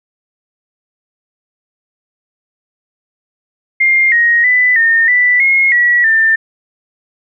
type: tone with pitch steps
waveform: sine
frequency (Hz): 2114 / 1878 / 1994 / 1827 / 1977 / 2157 / 1931 / 1790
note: C7 / A#6 / B6 / A#6 / B6 / C#7 / B6 / A6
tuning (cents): +17 / +12 / +16 / -35 / +1 / -48 / -39 / +29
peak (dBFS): -7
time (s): 3.8-6.36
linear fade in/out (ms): 10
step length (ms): 320
effects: none